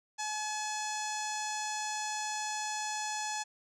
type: tone with low-pass filter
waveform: sawtooth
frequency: 853 Hz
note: G#5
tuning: 46 cents sharp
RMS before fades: -36 dBFS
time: 0.18-3.44 s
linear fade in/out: 20 ms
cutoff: 6800 Hz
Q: 4.2
effects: none